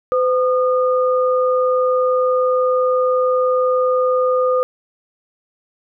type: tone pair together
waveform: sine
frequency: 508.6 / 1221 Hz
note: C5 / D#6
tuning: -49 / -33 cents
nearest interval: octave + minor third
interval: 1516 cents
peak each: -14 / -20 dBFS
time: 0.12-4.63 s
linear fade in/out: 0 ms
effects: none